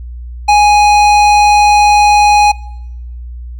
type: tone with hard clipping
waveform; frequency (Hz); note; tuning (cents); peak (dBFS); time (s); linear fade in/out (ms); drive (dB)
sine; 830.6; G#5; 0; -6; 0.48-2.52; 10; 14
effects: noise-tail reverb RT60 0.9 s tail -23 dB re dry + added 60 Hz sine -23 dBFS peak until 3.59 s